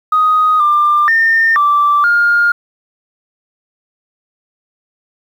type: tone with pitch steps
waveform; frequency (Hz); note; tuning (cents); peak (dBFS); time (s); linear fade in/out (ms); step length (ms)
sine; 1249 / 1192 / 1814 / 1168 / 1414; D#6 / D6 / A#6 / D6 / F6; +6 / +25 / -48 / -10 / +21; -7; 0.12-2.52; 5; 480
effects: tanh soft clip ceiling -3 dBFS + 7-bit